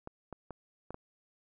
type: clicks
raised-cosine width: 1 ms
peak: -28 dBFS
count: 5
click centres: 0.074 / 0.327 / 0.507 / 0.906 / 0.944 s
effects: none